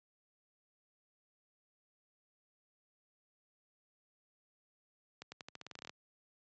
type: accelerating click train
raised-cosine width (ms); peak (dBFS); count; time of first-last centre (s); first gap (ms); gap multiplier
0.2; -29; 14; 5.22-5.895; 100; 0.88
effects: high-pass 100 Hz 12 dB/octave + resampled to 16000 Hz